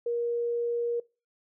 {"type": "tone", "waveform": "sine", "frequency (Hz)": 473.1, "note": "A#4", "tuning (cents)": 26, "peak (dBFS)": -26, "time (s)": [0.06, 1], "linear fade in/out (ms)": 5, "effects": ["noise-tail reverb RT60 0.3 s tail -23 dB re dry"]}